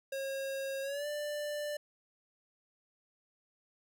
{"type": "tone with pitch glide", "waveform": "square", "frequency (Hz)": [542, 591.1], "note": ["C#5", "D5"], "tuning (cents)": [-39, 11], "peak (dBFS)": -36, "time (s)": [0.12, 1.77], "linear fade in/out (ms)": 5, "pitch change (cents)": 150, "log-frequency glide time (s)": [0.82, 1.07], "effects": []}